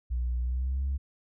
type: tone with pitch glide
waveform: sine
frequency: 60.7 to 68.13 Hz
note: B1 to C#2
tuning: -29 to -29 cents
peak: -25 dBFS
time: 0.1-0.98 s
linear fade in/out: 20 ms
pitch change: +200 cents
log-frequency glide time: 0.41-0.85 s
effects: tanh soft clip ceiling -24 dBFS